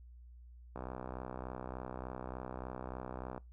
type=click train; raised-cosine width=1 ms; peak=-28 dBFS; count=167; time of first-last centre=0.76-3.378 s; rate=63.4 Hz; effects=noise-tail reverb RT60 0.2 s tail -22 dB re dry + added 60 Hz sine -52 dBFS peak until 3.52 s